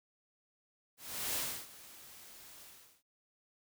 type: noise with ADSR envelope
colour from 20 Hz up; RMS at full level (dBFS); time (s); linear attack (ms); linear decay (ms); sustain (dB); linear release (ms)
white; -35; 0.97-3.03; 380; 310; -19; 390
effects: none